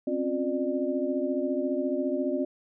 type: tone cluster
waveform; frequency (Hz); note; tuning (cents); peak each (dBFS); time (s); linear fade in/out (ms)
sine; 260.6 / 275.1 / 355.1 / 597; C4 / C#4 / F4 / D5; -7 / -13 / +29 / +28; -31; 0.07-2.45; 5
effects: none